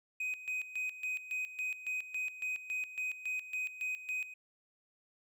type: tone with tremolo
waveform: triangle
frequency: 2509 Hz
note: D#7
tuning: 14 cents sharp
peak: -32 dBFS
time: 0.2-4.34 s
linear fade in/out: 5 ms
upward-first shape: square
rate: 3.6 Hz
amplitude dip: 75%
effects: none